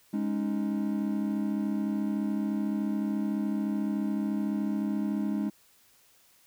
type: chord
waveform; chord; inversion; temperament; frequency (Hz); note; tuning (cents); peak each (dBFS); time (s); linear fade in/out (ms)
triangle; Ab suspended fourth; none; equal; 207.7 / 277.2 / 311.1; Ab3 / Db4 / Eb4; 0 / 0 / 0; -27 / -32 / -32; 0.13-5.5; 10
effects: white hiss -62 dBFS RMS until 6.46 s